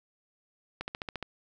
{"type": "click train", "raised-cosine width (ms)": 0.3, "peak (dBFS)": -19, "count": 7, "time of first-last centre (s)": [0.81, 1.227], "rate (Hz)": 14.4, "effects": []}